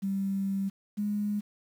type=tone pair in turn; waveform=sine; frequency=195.4 / 207 Hz; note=G3 / G#3; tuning=-5 / -5 cents; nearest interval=minor second; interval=100 cents; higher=second; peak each=-27 dBFS; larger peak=neither; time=0.02-0.7 / 0.97-1.41 s; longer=first; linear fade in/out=20 ms; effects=9-bit